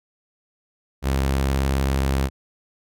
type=tone with vibrato; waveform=sawtooth; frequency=67.5 Hz; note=C#2; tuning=45 cents flat; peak=-15 dBFS; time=1.02-2.3 s; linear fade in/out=50 ms; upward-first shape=triangle; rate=19 Hz; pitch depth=72 cents each way; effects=none